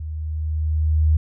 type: tone with level ramp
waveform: sine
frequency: 77.7 Hz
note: D#2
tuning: 2 cents flat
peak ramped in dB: -27 to -12 dBFS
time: 0-1.17 s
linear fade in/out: 5 ms
effects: none